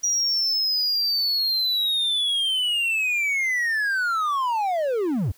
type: linear sweep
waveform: triangle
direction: down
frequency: 5790 to 72.4 Hz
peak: -19 dBFS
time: 0.03-5.32 s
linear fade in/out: 10 ms
effects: white hiss -56 dBFS RMS until 5.37 s